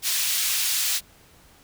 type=high-pass noise; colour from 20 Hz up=pink; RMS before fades=-24 dBFS; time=0.02-1.01 s; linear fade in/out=50 ms; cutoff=3200 Hz; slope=12 dB/octave; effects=pink hiss -54 dBFS RMS until 1.63 s